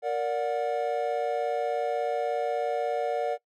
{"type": "chord", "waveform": "triangle", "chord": "Bb augmented", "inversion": "none", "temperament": "just", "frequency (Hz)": [466.2, 582.7, 728.4], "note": ["Bb4", "D5", "F#5"], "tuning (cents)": [0, -14, -27], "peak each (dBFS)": -28, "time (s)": [0.02, 3.38], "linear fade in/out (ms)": 50, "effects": ["noise-tail reverb RT60 0.1 s tail -21 dB re dry"]}